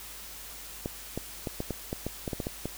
clicks, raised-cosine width 2 ms, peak -18 dBFS, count 12, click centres 0.859 / 1.176 / 1.472 / 1.604 / 1.707 / 1.929 / 2.066 / 2.278 / 2.332 / 2.402 / 2.469 / 2.656 s, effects added 50 Hz sine -52 dBFS peak until 2.77 s + white hiss -44 dBFS RMS until 2.77 s

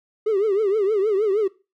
triangle tone with vibrato, 411 Hz, G#4, 18 cents flat, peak -14 dBFS, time 0.26-1.48 s, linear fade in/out 10 ms, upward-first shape triangle, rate 6.4 Hz, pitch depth 170 cents each way, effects noise-tail reverb RT60 0.3 s tail -23 dB re dry + tanh soft clip ceiling -13 dBFS

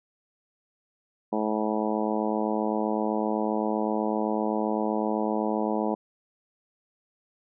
harmonic tone, 107.8 Hz, A2, 35 cents flat, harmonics 2 / 3 / 4 / 5 / 6 / 7 / 8 / 9, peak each -29 / -31 / -32 / -33 / -34 / -34 / -35 / -36 dBFS, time 1.32-5.95 s, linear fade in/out 10 ms, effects none

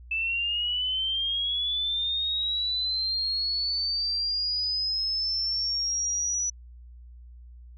sine linear sweep, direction up, 2627 to 5920 Hz, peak -25 dBFS, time 0.11-6.5 s, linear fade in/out 5 ms, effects added 60 Hz sine -44 dBFS peak until 7.77 s

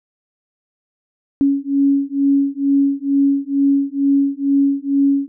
sine beating tone pair, 277.2 / 279.4 Hz, C#4 / C#4, 0 / +14 cents, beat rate 2.2 Hz, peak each -16 dBFS, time 1.41-5.28 s, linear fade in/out 0 ms, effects none

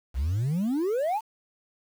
sine exponential sweep, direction up, 58.27 to 932.3 Hz, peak -21 dBFS, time 0.14-1.21 s, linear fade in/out 50 ms, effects tanh soft clip ceiling -23 dBFS + 8-bit

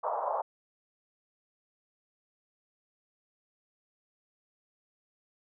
pink band-pass noise, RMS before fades -32 dBFS, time 0.03-0.42 s, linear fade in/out 10 ms, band 550 to 1100 Hz, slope 48 dB/octave, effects none

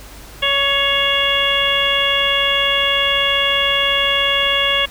harmonic tone with a mistuned harmonic, 560 Hz, C#5, 18 cents sharp, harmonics 1 / 2 / 3 / 4 / 5 / 6, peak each -23 / -23 / -23 / -22 / -18 / -19 dBFS, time 0.42-4.86 s, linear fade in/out 10 ms, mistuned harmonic 4, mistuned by -40 cents, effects added 50 Hz sine -38 dBFS peak until 4.9 s + pink hiss -39 dBFS RMS until 4.9 s

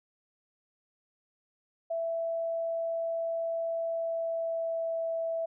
sine tone with pitch glide, 663 to 658.8 Hz, E5 to E5, +10 to -1 cents, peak -29 dBFS, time 1.9-5.46 s, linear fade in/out 10 ms, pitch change -11 cents, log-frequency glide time 3.83-5.01 s, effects none

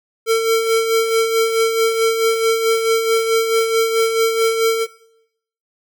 square tone with tremolo, 451.2 Hz, A4, 44 cents sharp, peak -12 dBFS, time 0.26-4.87 s, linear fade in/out 50 ms, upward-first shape sine, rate 4.6 Hz, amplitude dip 50%, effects noise-tail reverb RT60 0.8 s tail -20 dB re dry

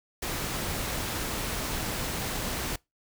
pink noise, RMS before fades -32 dBFS, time 0.22-2.76 s, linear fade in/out 5 ms, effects noise-tail reverb RT60 0.2 s tail -24 dB re dry

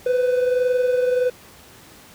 triangle tone pair together, 498.1 / 519.6 Hz, B4 / C5, +15 / -12 cents, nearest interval minor second, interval 73 cents, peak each -15 / -24 dBFS, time 0.06-1.3 s, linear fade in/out 5 ms, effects pink hiss -46 dBFS RMS until 2.14 s + high-pass 60 Hz 12 dB/octave

